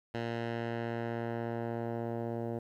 10% pulse tone with low-pass filter sweep, 116.54 Hz, A#2, in tune, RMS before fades -36 dBFS, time 0.14-2.59 s, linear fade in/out 5 ms, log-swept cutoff 3200 to 630 Hz, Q 0.9, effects 11-bit

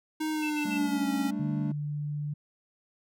square tone with pitch glide, 311.1 to 275.6 Hz, D#4 to C#4, 0 to -10 cents, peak -29 dBFS, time 0.2-1.31 s, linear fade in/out 10 ms, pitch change -210 cents, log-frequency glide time 0.31-1.12 s
sine tone bursts, 2656 Hz, E7, 12 cents sharp, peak -33 dBFS, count 3, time 0.42-0.783 s, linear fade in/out 10 ms, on 83 ms, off 57 ms
triangle chord, G suspended second, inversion none, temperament equal with one note detuned, 196 / 220.8 / 293.7 Hz, G3 / A3 / D4, 0 / +6 / 0 cents, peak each -32 dBFS, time 0.65-1.72 s, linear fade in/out 5 ms
sine tone, 147.5 Hz, D3, 8 cents sharp, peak -30 dBFS, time 1.39-2.34 s, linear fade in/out 10 ms
effects none

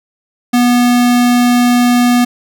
square tone, 243.8 Hz, B3, 22 cents flat, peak -8 dBFS, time 0.53-2.25 s, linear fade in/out 10 ms, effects none

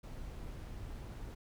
brown noise, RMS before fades -45 dBFS, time 0.03-1.35 s, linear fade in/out 10 ms, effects none

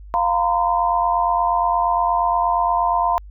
sine chord, F suspended fourth, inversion none, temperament equal with one note detuned, 698.5 / 932.3 / 1020.8 Hz, F5 / Bb5 / C6, 0 / 0 / -43 cents, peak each -20 dBFS, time 0.14-3.18 s, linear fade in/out 0 ms, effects added 50 Hz sine -36 dBFS peak until 3.3 s

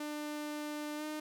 sawtooth tone with pitch glide, 298.6 to 305.2 Hz, D4 to D#4, +29 to -33 cents, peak -34 dBFS, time 0-1.2 s, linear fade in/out 5 ms, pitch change +38 cents, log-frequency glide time 0.96-1.04 s, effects none

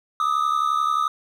triangle tone pair together, 1201.6 / 1273 Hz, D6 / D#6, +39 / +39 cents, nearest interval minor second, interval 100 cents, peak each -20 dBFS, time 0.2-1.08 s, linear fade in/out 2 ms, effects none

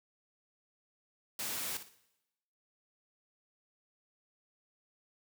white noise with echo, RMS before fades -38 dBFS, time 1.39-1.77 s, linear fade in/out 2 ms, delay 59 ms, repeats 3, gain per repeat -11 dB, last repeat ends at 1.947 s, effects noise-tail reverb RT60 0.9 s tail -18 dB re dry + high-pass 100 Hz 12 dB/octave

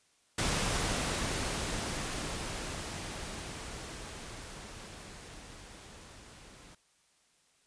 pink noise with level ramp, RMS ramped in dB -30 to -54 dBFS, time 0.38-6.75 s, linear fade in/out 5 ms, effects white hiss -69 dBFS RMS until 7.66 s + resampled to 22050 Hz

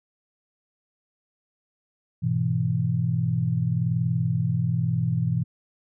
sine chord, E major, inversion first, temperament just, 103.01 / 123.61 / 164.81 Hz, G#2 / B2 / E3, -14 / +2 / 0 cents, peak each -29 / -24 / -25 dBFS, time 2.22-5.44 s, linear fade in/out 20 ms, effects none

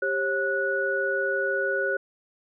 sine tone cluster, 394.9 / 541 / 1469 Hz, G4 / C#5 / F#6, +13 / -42 / -13 cents, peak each -29 / -28 / -26 dBFS, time 0.02-1.97 s, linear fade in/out 5 ms, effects none

